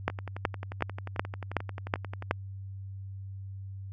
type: two click trains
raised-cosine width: 0.5 ms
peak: -23 / -10 dBFS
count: 26 / 7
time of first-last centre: 0.1-2.312 / 0.08-2.31 s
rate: 11.3 / 2.69 Hz
effects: added 97 Hz sine -38 dBFS peak until 3.92 s